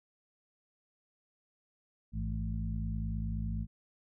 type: harmonic tone with a mistuned harmonic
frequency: 54.4 Hz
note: A1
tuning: 19 cents flat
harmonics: 1 / 2 / 3 / 4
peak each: -35 / -38 / -40 / -41 dBFS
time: 2.12-3.67 s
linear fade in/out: 50 ms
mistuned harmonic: 2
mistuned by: -76 cents
effects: none